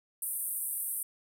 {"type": "band-pass noise", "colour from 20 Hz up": "pink", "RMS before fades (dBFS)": -35, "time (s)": [0.22, 1.03], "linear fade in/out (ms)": 2, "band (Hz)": [8700, 15000], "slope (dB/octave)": 96, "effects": []}